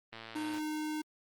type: click train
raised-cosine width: 0.3 ms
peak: -29 dBFS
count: 52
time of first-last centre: 0.13-0.581 s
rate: 113 Hz
type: tone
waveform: square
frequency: 306.7 Hz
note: D#4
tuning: 25 cents flat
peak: -35 dBFS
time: 0.35-1.02 s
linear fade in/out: 10 ms
effects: Opus 24 kbps